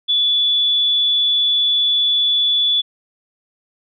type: tone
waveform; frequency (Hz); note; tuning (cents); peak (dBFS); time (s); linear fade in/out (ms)
sine; 3445; A7; -37; -13; 0.08-2.82; 20
effects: none

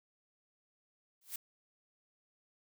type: noise with exponential growth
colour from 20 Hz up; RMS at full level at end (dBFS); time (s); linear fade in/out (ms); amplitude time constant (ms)
blue; -36; 1.21-1.36; 5; 32
effects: none

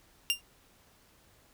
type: tone with exponential decay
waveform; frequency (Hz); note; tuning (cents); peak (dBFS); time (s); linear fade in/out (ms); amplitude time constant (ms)
sawtooth; 2794; F7; 0; -18; 0.3-0.41; 0; 23
effects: pink hiss -63 dBFS RMS until 1.53 s

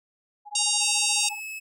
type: tone with tremolo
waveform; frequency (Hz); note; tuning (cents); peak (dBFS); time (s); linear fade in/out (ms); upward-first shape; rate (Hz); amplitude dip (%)
sine; 830.6; G#5; 0; -31; 0.45-1.4; 50; sine; 14; 100
type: harmonic tone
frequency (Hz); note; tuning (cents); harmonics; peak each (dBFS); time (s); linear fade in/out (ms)
932.3; A#5; 0; 3 / 4 / 5 / 6 / 7 / 8 / 9 / 10; -30 / -30 / -30 / -30 / -30 / -30 / -30 / -30; 0.55-1.29; 5
type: tone with pitch glide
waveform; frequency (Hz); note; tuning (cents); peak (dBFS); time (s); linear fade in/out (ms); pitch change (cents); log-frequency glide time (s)
45% pulse; 2637 to 2589; E7 to E7; 0 to -32; -33; 0.8-1.6; 20; -32; 1.13-1.38
effects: none

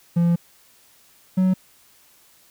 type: tone pair in turn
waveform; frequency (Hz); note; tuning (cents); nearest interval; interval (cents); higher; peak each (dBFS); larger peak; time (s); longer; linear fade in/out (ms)
triangle; 171.1 / 186.25; F3 / F#3; -35 / +12; minor second; 147; second; -13; neither; 0.16-0.36 / 1.37-1.54; first; 10
effects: white hiss -55 dBFS RMS until 2.5 s

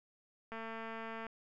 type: click train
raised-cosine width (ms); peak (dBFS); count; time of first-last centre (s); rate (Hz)
0.5; -30; 169; 0.52-1.267; 225
effects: none

